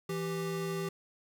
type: tone pair together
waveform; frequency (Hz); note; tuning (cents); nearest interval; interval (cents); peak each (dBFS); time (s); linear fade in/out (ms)
square; 166.2 / 392.1; E3 / G4; +15 / 0; octave + minor third; 1485; -37 / -36; 0.09-0.89; 5
effects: none